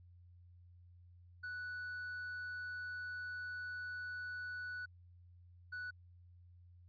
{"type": "tone bursts at uneven times", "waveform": "triangle", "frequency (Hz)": 1480, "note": "F#6", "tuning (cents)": 0, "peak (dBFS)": -40, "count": 2, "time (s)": [[1.43, 4.86], [5.72, 5.91]], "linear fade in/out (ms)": 10, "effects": ["added 88 Hz sine -58 dBFS peak until 6.88 s", "resampled to 11025 Hz"]}